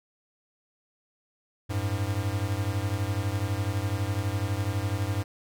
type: beating tone pair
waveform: square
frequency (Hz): 94.8 / 106.8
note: F#2 / G#2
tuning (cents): +43 / +49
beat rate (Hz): 12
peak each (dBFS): -30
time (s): 1.69-5.24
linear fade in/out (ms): 20
effects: none